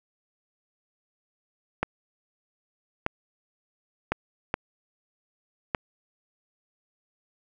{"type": "clicks", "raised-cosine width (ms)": 0.5, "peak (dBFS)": -9, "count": 5, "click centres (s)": [1.83, 3.064, 4.12, 4.541, 5.748], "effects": []}